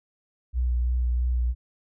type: tone with vibrato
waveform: sine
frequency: 61.1 Hz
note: B1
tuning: 18 cents flat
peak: -21 dBFS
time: 0.53-1.55 s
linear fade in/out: 50 ms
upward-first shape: sine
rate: 3 Hz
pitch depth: 21 cents each way
effects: none